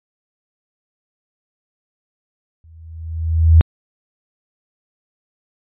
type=tone with exponential growth; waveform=sine; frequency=81.3 Hz; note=E2; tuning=23 cents flat; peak=-3 dBFS; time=2.64-3.61 s; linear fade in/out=0 ms; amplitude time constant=210 ms; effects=resampled to 8000 Hz